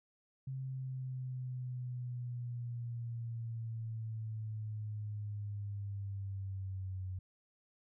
sine linear sweep, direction down, 132.9 to 92.5 Hz, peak -38 dBFS, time 0.47-7.19 s, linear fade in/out 5 ms, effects none

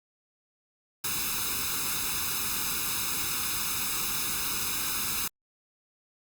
white noise with comb filter, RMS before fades -30 dBFS, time 1.04-5.28 s, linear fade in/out 5 ms, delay 0.78 ms, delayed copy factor +0.85, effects Opus 48 kbps

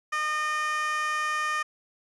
15% pulse tone with high-pass filter, 610 Hz, D#5, 34 cents flat, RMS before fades -28 dBFS, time 0.12-1.63 s, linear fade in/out 10 ms, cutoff 1400 Hz, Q 4.4, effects resampled to 22050 Hz

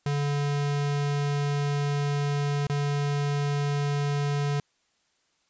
square tone with dropouts, 143.8 Hz, D3, 36 cents flat, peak -25 dBFS, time 0.06-4.6 s, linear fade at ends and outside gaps 2 ms, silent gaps 2.669-2.697 s, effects white hiss -70 dBFS RMS until 5.49 s + resampled to 16000 Hz

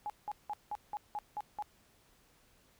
sine tone bursts, 836 Hz, G#5, 11 cents sharp, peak -35 dBFS, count 8, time 0.06-1.624 s, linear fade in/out 0 ms, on 38 ms, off 180 ms, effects pink hiss -67 dBFS RMS until 2.79 s

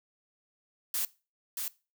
blue noise with echo, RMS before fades -31 dBFS, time 0.94-1.05 s, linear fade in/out 2 ms, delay 630 ms, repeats 1, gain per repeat -4 dB, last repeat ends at 1.68 s, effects noise-tail reverb RT60 0.3 s tail -20 dB re dry

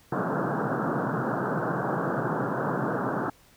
pink band-pass noise, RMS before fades -28 dBFS, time 0.12-3.3 s, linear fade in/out 5 ms, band 120 to 1600 Hz, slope 96 dB/octave, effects pink hiss -58 dBFS RMS until 3.56 s

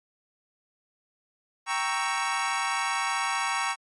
25% pulse chord, G diminished seventh, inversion none, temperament equal, 784 / 932.3 / 1108.7 / 1318.5 Hz, G5 / Bb5 / Db6 / Fb6, 0 / 0 / 0 / 0 cents, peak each -29 / -27 / -26 / -30 dBFS, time 1.66-3.76 s, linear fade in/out 50 ms, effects MP3 48 kbps

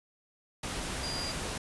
sine tone in noise, 4812 Hz, D8, 41 cents sharp, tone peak -36 dBFS, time 1.03-1.32 s, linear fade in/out 5 ms, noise pink, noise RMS -36 dBFS, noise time 0.63-1.58 s, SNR -3 dB, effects resampled to 24000 Hz

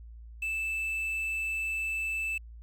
triangle tone with quantisation, 2637 Hz, E7, in tune, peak -28 dBFS, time 0.42-2.38 s, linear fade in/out 5 ms, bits 9, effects added 57 Hz sine -44 dBFS peak until 2.62 s

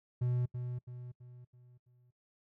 triangle tone with echo, 123.47 Hz, B2, in tune, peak -27 dBFS, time 0.21-0.46 s, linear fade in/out 10 ms, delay 330 ms, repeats 5, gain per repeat -7 dB, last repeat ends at 2.11 s, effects noise-tail reverb RT60 0.1 s tail -24 dB re dry

